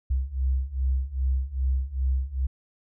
sine beating tone pair, 64.2 / 66.7 Hz, C2 / C2, -32 / +34 cents, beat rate 2.5 Hz, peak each -27 / -25 dBFS, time 0.1-2.47 s, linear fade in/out 10 ms, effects none

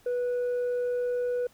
sine tone, 490.6 Hz, B4, 12 cents flat, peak -23 dBFS, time 0.06-1.47 s, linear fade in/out 5 ms, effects tanh soft clip ceiling -25 dBFS + pink hiss -60 dBFS RMS until 1.53 s

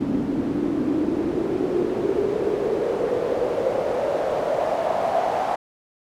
pink noise with band-pass filter sweep, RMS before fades -23 dBFS, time 0-5.56 s, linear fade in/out 10 ms, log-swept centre 260 to 750 Hz, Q 5.8, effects none

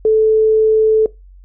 sine tone, 436.9 Hz, A4, 12 cents flat, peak -8 dBFS, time 0.05-1.06 s, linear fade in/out 2 ms, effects noise-tail reverb RT60 0.2 s tail -20 dB re dry + added 46 Hz sine -38 dBFS peak until 1.44 s

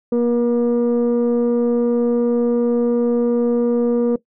sine tone pair together, 238.2 / 477.8 Hz, A#3 / A#4, +38 / +43 cents, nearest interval octave, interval 1205 cents, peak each -15 dBFS, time 0.12-4.16 s, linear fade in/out 5 ms, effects noise-tail reverb RT60 0.1 s tail -18 dB re dry + tanh soft clip ceiling -11 dBFS

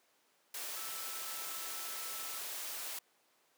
sine tone in noise, 1318.5 Hz, E6, in tune, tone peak -52 dBFS, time 0.76-2.39 s, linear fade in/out 5 ms, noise white, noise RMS -42 dBFS, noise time 0.54-2.99 s, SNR -13 dB, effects pink hiss -71 dBFS RMS until 3.57 s + high-pass 400 Hz 12 dB/octave

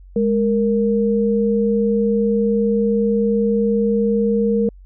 sine tone pair together, 207.7 / 465.1 Hz, G#3 / A#4, 0 / -4 cents, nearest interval octave + major second, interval 1396 cents, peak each -17 dBFS, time 0.16-4.69 s, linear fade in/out 2 ms, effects added 46 Hz sine -39 dBFS peak until 4.85 s

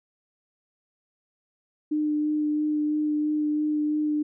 sine tone with vibrato, 301.5 Hz, D4, 46 cents sharp, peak -22 dBFS, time 1.91-4.23 s, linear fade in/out 10 ms, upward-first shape sine, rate 3 Hz, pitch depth 11 cents each way, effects none

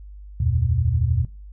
sine tone cluster, 76.4 / 89 / 119.8 Hz, D#2 / F2 / A#2, -31 / +33 / +48 cents, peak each -22 dBFS, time 0.4-1.25 s, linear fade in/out 5 ms, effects noise-tail reverb RT60 0.3 s tail -18 dB re dry + added 50 Hz sine -37 dBFS peak until 1.52 s

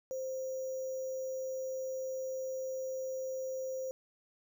sine tone with sample-and-hold, 523.3 Hz, C5, in tune, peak -35 dBFS, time 0.11-3.91 s, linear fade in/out 0 ms, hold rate 6300 Hz, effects none

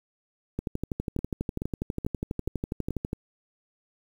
two click trains, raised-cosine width 3 ms, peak -16 / -18 dBFS, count 32 / 5, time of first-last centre 0.59-3.131 / 1.19-2.907 s, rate 12.2 / 2.33 Hz, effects 8-bit

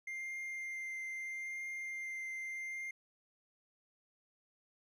triangle tone with vibrato, 2099 Hz, C7, 5 cents sharp, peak -38 dBFS, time 0.07-2.91 s, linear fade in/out 5 ms, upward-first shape triangle, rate 0.78 Hz, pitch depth 11 cents each way, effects none

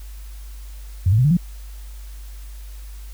sine tone with pitch steps, 91.7 / 107.8 / 126.72 / 148.97 / 175.12 Hz, F#2 / A2 / B2 / D3 / F3, -15 / -35 / +45 / +25 / +5 cents, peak -12 dBFS, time 1.06-1.37 s, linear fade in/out 5 ms, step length 62 ms, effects added 50 Hz sine -33 dBFS peak until 3.13 s + white hiss -49 dBFS RMS until 3.13 s

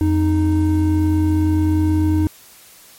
triangle tone pair together, 86.9 / 309.7 Hz, F2 / D#4, -8 / -8 cents, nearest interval octave + minor seventh, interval 2200 cents, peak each -14 dBFS, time 0.01-2.27 s, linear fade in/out 0 ms, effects white hiss -45 dBFS RMS until 2.98 s + MP3 64 kbps

